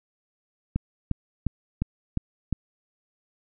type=click train; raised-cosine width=5 ms; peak=-12 dBFS; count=6; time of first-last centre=0.76-2.527 s; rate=2.83 Hz; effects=none